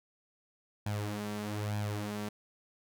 sawtooth tone with flanger, 104.4 Hz, G#2, 10 cents sharp, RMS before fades -36 dBFS, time 0.86-2.29 s, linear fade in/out 5 ms, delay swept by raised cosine 1.2 to 5.2 ms, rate 1.1 Hz, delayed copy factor +0.65, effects none

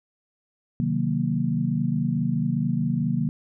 sine chord, C half-diminished seventh, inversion none, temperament equal, 130.81 / 155.56 / 185 / 233.1 Hz, C3 / Eb3 / Gb3 / Bb3, 0 / 0 / 0 / 0 cents, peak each -28 / -26 / -28 / -26 dBFS, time 0.8-3.29 s, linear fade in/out 0 ms, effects none

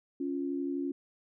sine tone pair together, 277.2 / 349.3 Hz, C#4 / F4, 0 / 0 cents, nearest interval major third, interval 400 cents, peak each -32 / -36 dBFS, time 0.2-0.92 s, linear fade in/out 5 ms, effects none

